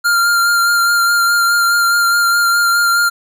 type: tone with vibrato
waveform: square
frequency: 1395 Hz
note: F6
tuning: 2 cents flat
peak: -11 dBFS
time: 0.04-3.1 s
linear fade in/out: 20 ms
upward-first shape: sine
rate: 4.8 Hz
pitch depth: 18 cents each way
effects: none